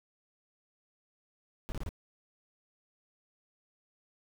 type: noise bursts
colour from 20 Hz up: brown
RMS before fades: -36 dBFS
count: 4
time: 1.69-1.891 s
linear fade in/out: 0 ms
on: 30 ms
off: 27 ms
effects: none